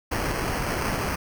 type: noise with sample-and-hold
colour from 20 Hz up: pink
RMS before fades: -27 dBFS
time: 0.11-1.16 s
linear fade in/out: 10 ms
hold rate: 3675 Hz
effects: none